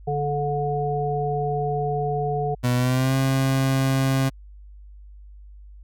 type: harmonic tone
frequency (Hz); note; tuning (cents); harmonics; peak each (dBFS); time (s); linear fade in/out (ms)
145.1; D3; -21; 1 / 3 / 5; -26 / -26 / -26; 0.07-2.55; 10
type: tone with pitch glide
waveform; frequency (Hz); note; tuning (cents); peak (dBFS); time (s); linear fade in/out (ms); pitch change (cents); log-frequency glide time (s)
30% pulse; 123.47 to 133.87; B2 to C3; 0 to +40; -16; 2.63-4.3; 20; +140; 2.75-3.15
effects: added 50 Hz sine -41 dBFS peak until 5.83 s